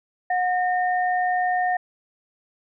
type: tone pair together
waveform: sine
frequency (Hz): 728 / 1826.5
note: F#5 / A#6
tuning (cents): -28 / -36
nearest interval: octave + major third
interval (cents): 1592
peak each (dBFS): -20 / -27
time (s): 0.3-1.77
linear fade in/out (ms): 5
effects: none